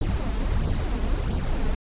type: noise with flanger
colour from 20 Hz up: brown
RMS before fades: -24 dBFS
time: 0.01-1.75 s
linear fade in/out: 5 ms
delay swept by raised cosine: 0.21 to 4.71 ms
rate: 1.5 Hz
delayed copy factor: +0.6
effects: resampled to 8000 Hz